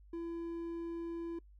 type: tone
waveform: triangle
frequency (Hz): 336.3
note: E4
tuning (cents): +35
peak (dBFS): -36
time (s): 0.13-1.39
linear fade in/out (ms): 5
effects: noise-tail reverb RT60 0.1 s tail -24 dB re dry + added 50 Hz sine -56 dBFS peak until 1.59 s